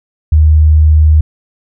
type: tone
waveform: sine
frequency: 77.2 Hz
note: D#2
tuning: 13 cents flat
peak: -3 dBFS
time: 0.32-1.21 s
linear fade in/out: 5 ms
effects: none